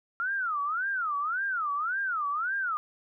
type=tone with vibrato; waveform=sine; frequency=1352 Hz; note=E6; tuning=43 cents sharp; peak=-27 dBFS; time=0.2-2.77 s; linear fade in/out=0 ms; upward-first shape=sine; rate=1.8 Hz; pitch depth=300 cents each way; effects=none